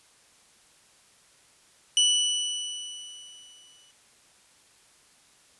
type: tone with exponential decay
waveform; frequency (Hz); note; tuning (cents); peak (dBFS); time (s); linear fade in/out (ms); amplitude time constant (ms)
sawtooth; 2963; F#7; +2; -14; 1.97-3.91; 1; 420
effects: white hiss -59 dBFS RMS until 5.59 s + resampled to 24000 Hz